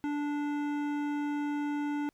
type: tone with hard clipping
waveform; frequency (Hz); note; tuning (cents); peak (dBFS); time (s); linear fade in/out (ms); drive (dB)
sine; 292.1; D4; -9; -32; 0.04-2.09; 0; 14
effects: pink hiss -75 dBFS RMS until 2.13 s

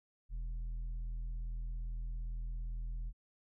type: tone with tanh clipping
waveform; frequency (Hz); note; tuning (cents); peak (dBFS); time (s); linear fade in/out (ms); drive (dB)
sine; 41.21; E1; 0; -38; 0.29-3.13; 50; 5
effects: none

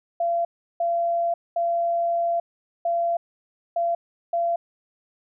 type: tone bursts at uneven times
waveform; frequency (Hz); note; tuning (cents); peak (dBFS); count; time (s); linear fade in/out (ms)
sine; 683; F5; -39; -20; 6; 0.2-0.45 / 0.8-1.34 / 1.56-2.4 / 2.85-3.17 / 3.76-3.95 / 4.33-4.56; 5
effects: none

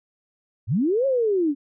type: linear two-way sweep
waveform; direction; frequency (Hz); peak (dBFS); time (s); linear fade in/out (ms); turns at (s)
sine; up then down; 82.7 to 555 to 269.4; -18; 0.67-1.55; 50; 1.06
effects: none

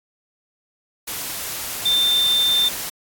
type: tone in noise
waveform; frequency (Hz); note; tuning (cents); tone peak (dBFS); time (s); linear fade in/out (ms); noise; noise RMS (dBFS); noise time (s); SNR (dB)
sine; 3579; A7; +29; -15; 1.85-2.69; 10; white; -28; 1.07-2.9; +10
effects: AAC 64 kbps

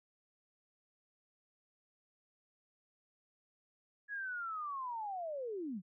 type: linear sweep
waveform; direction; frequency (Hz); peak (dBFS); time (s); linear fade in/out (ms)
sine; down; 1691 to 164.81; -38; 4.08-5.82; 50
effects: none

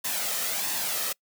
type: noise with flanger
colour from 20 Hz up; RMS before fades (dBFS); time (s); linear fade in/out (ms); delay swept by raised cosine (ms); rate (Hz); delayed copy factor
white; -29; 0.04-1.13; 10; 1.1 to 1.62; 1.5; +0.5
effects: noise-tail reverb RT60 0.1 s tail -25 dB re dry + high-pass 200 Hz 12 dB/octave

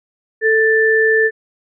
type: tone pair together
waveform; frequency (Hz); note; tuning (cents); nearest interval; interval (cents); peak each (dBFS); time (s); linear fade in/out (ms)
sine; 441.5 / 1766; A4 / A6; +6 / +6; 2 octaves; 2400; -13; 0.41-1.31; 50
effects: none

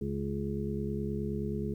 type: harmonic tone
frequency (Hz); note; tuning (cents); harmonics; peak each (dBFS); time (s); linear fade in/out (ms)
69.5; C#2; +5; 1 / 2 / 3 / 5 / 6; -39 / -37 / -35 / -40 / -38; 0.01-1.74; 5
effects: 11-bit

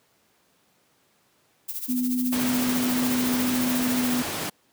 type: noise with tremolo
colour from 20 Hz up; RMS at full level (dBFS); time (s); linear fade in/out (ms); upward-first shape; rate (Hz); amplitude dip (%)
violet; -30; 1.68-4.2; 10; sine; 14; 70
type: tone with pitch glide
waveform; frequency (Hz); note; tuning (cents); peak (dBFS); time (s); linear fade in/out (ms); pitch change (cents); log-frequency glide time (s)
sine; 249.9 to 247.3; B3 to B3; +21 to +3; -22; 1.88-4.23; 20; -18; 3.95-4.08
type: noise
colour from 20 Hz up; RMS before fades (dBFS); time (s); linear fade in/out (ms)
pink; -29; 2.32-4.5; 10
effects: pink hiss -64 dBFS RMS until 4.72 s + high-pass 150 Hz 12 dB/octave

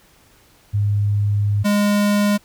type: tone pair in turn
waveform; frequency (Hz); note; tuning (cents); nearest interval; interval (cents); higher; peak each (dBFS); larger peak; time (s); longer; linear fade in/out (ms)
sine / square; 102.7 / 205.4; G#2 / G#3; -19 / -19; octave; 1200; second; -15; neither; 0.73-1.64 / 1.64-2.38; first; 20
effects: pink hiss -53 dBFS RMS until 2.44 s

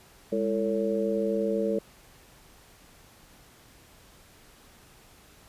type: harmonic tone with a mistuned harmonic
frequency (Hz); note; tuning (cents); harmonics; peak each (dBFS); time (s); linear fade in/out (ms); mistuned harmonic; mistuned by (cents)
112; A2; +31; 2 / 3 / 4 / 5; -30 / -33 / -28 / -30; 0.32-1.79; 5; 2; -150
effects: pink hiss -55 dBFS RMS until 5.48 s + resampled to 32000 Hz

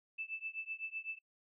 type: tone with tremolo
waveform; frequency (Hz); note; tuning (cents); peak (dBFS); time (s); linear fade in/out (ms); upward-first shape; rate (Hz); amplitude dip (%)
sine; 2637; E7; 0; -36; 0.18-1.19; 10; triangle; 7.9; 100
effects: noise-tail reverb RT60 0.1 s tail -26 dB re dry

